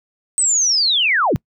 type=linear sweep; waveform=sine; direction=down; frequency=8300 to 76.1 Hz; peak=-13 dBFS; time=0.38-1.36 s; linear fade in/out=0 ms; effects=noise-tail reverb RT60 0.1 s tail -26 dB re dry